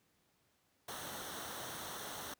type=noise with comb filter; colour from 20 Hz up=pink; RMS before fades=-45 dBFS; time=0.88-2.34 s; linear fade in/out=5 ms; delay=0.41 ms; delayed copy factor=-0.6; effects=pink hiss -75 dBFS RMS until 2.39 s + high-pass 80 Hz 12 dB/octave